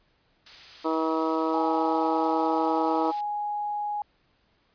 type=noise; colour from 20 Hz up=blue; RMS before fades=-39 dBFS; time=0.46-3.21 s; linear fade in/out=5 ms
type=harmonic tone; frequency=160.3 Hz; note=E3; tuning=48 cents flat; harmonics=2 / 3 / 4 / 5 / 6 / 7 / 8; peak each=-27 / -30 / -32 / -37 / -31 / -36 / -34 dBFS; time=0.84-3.12 s; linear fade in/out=20 ms
type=tone; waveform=sine; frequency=830.6 Hz; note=G#5; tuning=in tune; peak=-27 dBFS; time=1.54-4.02 s; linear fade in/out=2 ms
effects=pink hiss -67 dBFS RMS until 4.74 s + resampled to 11025 Hz